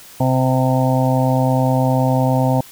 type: harmonic tone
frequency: 129.8 Hz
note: C3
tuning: 13 cents flat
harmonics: 1 / 2 / 4 / 5 / 6 / 7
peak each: -16 / -19 / -22 / -23 / -24 / -24 dBFS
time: 0.2-2.61 s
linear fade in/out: 5 ms
effects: white hiss -41 dBFS RMS until 2.71 s